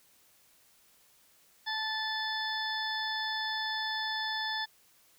harmonic tone with a mistuned harmonic, 876 Hz, A5, 8 cents flat, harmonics 1 / 2 / 4 / 5 / 6, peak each -37 / -35 / -37 / -44 / -41 dBFS, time 1.66-4.66 s, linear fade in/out 20 ms, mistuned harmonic 6, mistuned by -36 cents, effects white hiss -64 dBFS RMS until 5.18 s

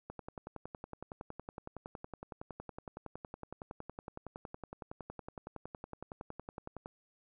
click train, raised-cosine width 1 ms, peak -29 dBFS, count 74, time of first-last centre 0.1-6.859 s, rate 10.8 Hz, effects none

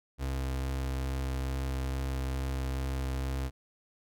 35% pulse tone with vibrato, 66.1 Hz, C2, 18 cents sharp, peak -29 dBFS, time 0.18-3.51 s, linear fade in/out 50 ms, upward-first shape sine, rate 2.3 Hz, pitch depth 11 cents each way, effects none

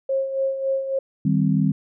sine tone with tremolo, 538 Hz, C5, 48 cents sharp, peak -18 dBFS, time 0.09-0.99 s, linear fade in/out 5 ms, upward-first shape sine, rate 3.6 Hz, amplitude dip 60%
sine chord, C minor, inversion first, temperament equal, 155.56 / 196 / 261.6 Hz, Eb3 / G3 / C4, 0 / 0 / 0 cents, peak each -20 / -20 / -23 dBFS, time 1.25-1.72 s, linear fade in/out 5 ms
effects none

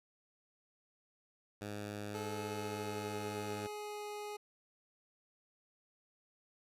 10% pulse tone, 103.5 Hz, G#2, 5 cents flat, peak -33 dBFS, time 1.61-3.67 s, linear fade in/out 5 ms
25% pulse tone with pitch glide, 431.3 to 416.8 Hz, A4 to G#4, -35 to +6 cents, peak -38 dBFS, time 2.14-4.37 s, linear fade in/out 10 ms, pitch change -59 cents, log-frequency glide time 2.26-4.05 s
effects resampled to 32000 Hz

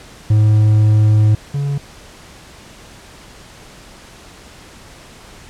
triangle tone pair in turn, 107 / 141.64 Hz, A2 / C#3, -48 / +38 cents, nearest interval perfect fourth, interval 486 cents, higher second, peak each -6 / -14 dBFS, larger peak first, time 0.3-1.35 / 1.54-1.78 s, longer first, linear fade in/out 5 ms, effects pink hiss -40 dBFS RMS until 5.49 s + low-pass 9000 Hz 12 dB/octave

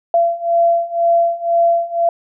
sine beating tone pair, 679 / 681 Hz, F5 / F5, -49 / -44 cents, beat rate 2 Hz, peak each -16 / -14 dBFS, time 0.14-2.09 s, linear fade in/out 2 ms, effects none

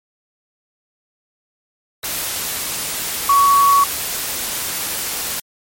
sine tone in noise, 1122 Hz, C#6, 21 cents sharp, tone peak -9 dBFS, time 3.29-3.84 s, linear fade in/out 5 ms, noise white, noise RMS -23 dBFS, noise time 2.03-5.4 s, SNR +11 dB, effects MP3 64 kbps

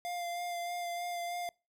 square tone with vibrato, 698.5 Hz, F5, in tune, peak -36 dBFS, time 0.05-1.49 s, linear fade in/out 0 ms, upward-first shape sine, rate 3.2 Hz, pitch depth 18 cents each way, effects noise-tail reverb RT60 0.3 s tail -26 dB re dry

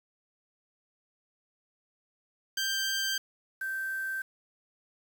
15% pulse / sine tone pair in turn, 1574 / 1558.6 Hz, G6 / G6, +7 / -10 cents, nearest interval unison, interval 17 cents, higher first, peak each -22 / -31 dBFS, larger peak first, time 2.57-3.18 / 3.61-4.22 s, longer neither, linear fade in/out 5 ms, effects 8-bit

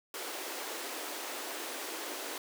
pink high-pass noise, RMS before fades -40 dBFS, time 0.14-2.38 s, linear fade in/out 2 ms, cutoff 290 Hz, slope 48 dB/octave, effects none

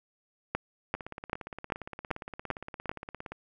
two click trains, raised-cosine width 0.5 ms, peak -24 / -13 dBFS, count 42 / 7, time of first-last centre 0.95-3.32 / 0.55-2.894 s, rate 17.3 / 2.56 Hz, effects none

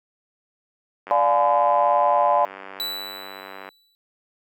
click train, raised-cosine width 0.5 ms, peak -21 dBFS, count 254, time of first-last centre 1.07-3.689 s, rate 96.6 Hz
sine chord, D diminished seventh, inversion none, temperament just, 587.3 / 704.8 / 845.8 / 1014.9 Hz, D5 / F5 / Ab5 / Cb6, 0 / +16 / +31 / +47 cents, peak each -21 dBFS, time 1.11-2.45 s, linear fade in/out 0 ms
45% pulse tone with exponential decay, 3951 Hz, B7, in tune, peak -24 dBFS, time 2.8-3.95 s, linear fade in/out 0 ms, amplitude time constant 250 ms
effects high-pass 300 Hz 12 dB/octave

